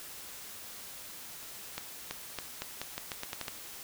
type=accelerating click train; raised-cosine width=0.2 ms; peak=-18 dBFS; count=11; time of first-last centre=1.78-3.482 s; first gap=330 ms; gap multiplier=0.84; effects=white hiss -46 dBFS RMS until 3.83 s